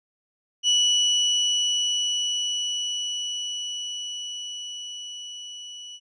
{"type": "tone with level ramp", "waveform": "35% pulse", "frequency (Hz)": 2949, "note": "F#7", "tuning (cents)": -6, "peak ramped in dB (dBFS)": [-15, -36], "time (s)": [0.63, 6], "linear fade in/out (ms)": 50, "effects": ["resampled to 22050 Hz"]}